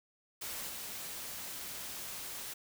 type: noise with level steps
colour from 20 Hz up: white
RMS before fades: -41 / -43 dBFS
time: 0.41-2.54 s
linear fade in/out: 10 ms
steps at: 0.69 s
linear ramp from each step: 5 ms
effects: none